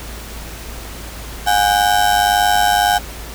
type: ring-modulated tone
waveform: 35% pulse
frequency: 770 Hz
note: G5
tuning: 31 cents flat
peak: -7 dBFS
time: 1.46-2.99 s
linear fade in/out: 20 ms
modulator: 50.9 Hz
effects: added 55 Hz sine -31 dBFS peak until 3.34 s + pink hiss -33 dBFS RMS until 3.34 s